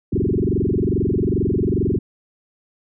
sine tone with frequency modulation, 234.6 Hz, A#3, 11 cents sharp, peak -16 dBFS, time 0.12-1.99 s, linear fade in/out 10 ms, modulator 22.4 Hz, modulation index 7.6, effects none

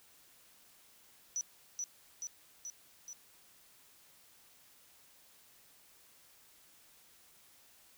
sine tone with echo, 5920 Hz, F#8, in tune, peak -32 dBFS, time 1.36-1.41 s, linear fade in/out 0 ms, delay 430 ms, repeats 4, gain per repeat -3 dB, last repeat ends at 3.13 s, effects tanh soft clip ceiling -29 dBFS + white hiss -63 dBFS RMS until 7.97 s

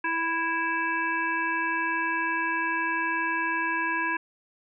harmonic tone, 329.6 Hz, E4, in tune, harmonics 1 / 3 / 5 / 7 / 8, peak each -35 / -29 / -28 / -36 / -34 dBFS, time 0.04-4.17 s, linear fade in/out 5 ms, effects none

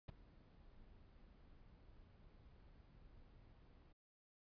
brown noise with ADSR envelope, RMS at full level -44 dBFS, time 0.08-3.93 s, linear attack 9 ms, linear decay 14 ms, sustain -20 dB, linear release 15 ms, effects resampled to 11025 Hz

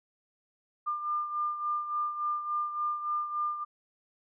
sine beating tone pair, 1199 / 1202.5 Hz, D6 / D6, +36 / +41 cents, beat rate 3.5 Hz, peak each -30 / -37 dBFS, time 0.86-3.65 s, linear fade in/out 20 ms, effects none

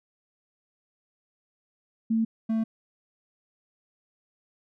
sine / triangle tone pair in turn, 224.4 / 223 Hz, A3 / A3, +34 / +23 cents, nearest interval unison, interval 11 cents, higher first, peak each -21 dBFS, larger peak neither, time 2.1-2.25 / 2.49-2.64 s, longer neither, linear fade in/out 10 ms, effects none

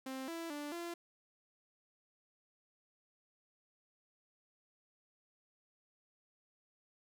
sawtooth tone with pitch steps, 263.6 / 332.6 / 292.9 / 342.3 Hz, C4 / E4 / D4 / F4, +13 / +16 / -5 / -35 cents, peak -37 dBFS, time 0.06-0.94 s, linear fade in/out 5 ms, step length 220 ms, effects none

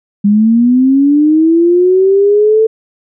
sine linear sweep, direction up, 200 to 445.8 Hz, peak -5 dBFS, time 0.24-2.67 s, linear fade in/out 10 ms, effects none

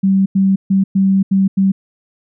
sine tone bursts at uneven times, 193.2 Hz, G3, 25 cents flat, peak -9 dBFS, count 6, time 0.03-0.26 / 0.35-0.56 / 0.7-0.84 / 0.95-1.23 / 1.31-1.48 / 1.57-1.72 s, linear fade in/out 10 ms, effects none

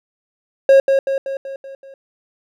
triangle tone with echo, 543 Hz, C#5, 36 cents flat, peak -4 dBFS, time 0.69-0.8 s, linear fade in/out 2 ms, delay 190 ms, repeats 6, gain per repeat -5 dB, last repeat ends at 1.94 s, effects none

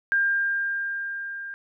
sine tone with level ramp, 1600 Hz, G6, 35 cents sharp, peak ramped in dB -18 to -33 dBFS, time 0.12-1.54 s, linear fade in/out 0 ms, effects none

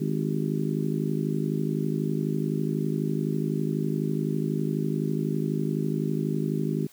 harmonic tone with a mistuned harmonic, 52 Hz, G#1, 3 cents sharp, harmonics 3 / 4 / 5 / 6 / 7 / 8, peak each -28 / -30 / -32 / -34 / -35 / -36 dBFS, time 0-6.87 s, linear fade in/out 10 ms, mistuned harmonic 8, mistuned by -73 cents, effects white hiss -55 dBFS RMS until 6.92 s

